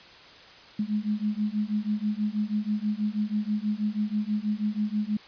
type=beating tone pair; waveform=sine; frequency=207.7 / 213.9 Hz; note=G#3 / A3; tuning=0 / -49 cents; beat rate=6.2 Hz; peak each=-28 dBFS; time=0.79-5.17 s; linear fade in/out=5 ms; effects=white hiss -49 dBFS RMS until 5.27 s + resampled to 11025 Hz